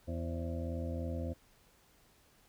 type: harmonic tone with a mistuned harmonic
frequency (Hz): 83.3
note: E2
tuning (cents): +19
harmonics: 1 / 2 / 3 / 4 / 6 / 7 / 8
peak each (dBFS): -37 / -46 / -42 / -47 / -44 / -51 / -50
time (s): 0.07-1.34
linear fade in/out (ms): 20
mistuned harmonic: 6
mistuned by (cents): +84
effects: pink hiss -66 dBFS RMS until 2.48 s